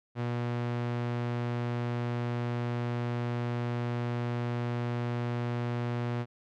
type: tone with low-pass filter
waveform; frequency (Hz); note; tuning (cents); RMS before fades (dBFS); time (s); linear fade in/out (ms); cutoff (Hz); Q
sawtooth; 120; B2; -49; -32; 0.15-6.26; 50; 3000; 0.59
effects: none